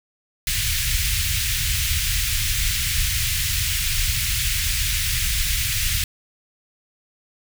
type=band-stop noise; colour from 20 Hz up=pink; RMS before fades=-22 dBFS; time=0.47-6.04 s; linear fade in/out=2 ms; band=110 to 2000 Hz; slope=24 dB/octave; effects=none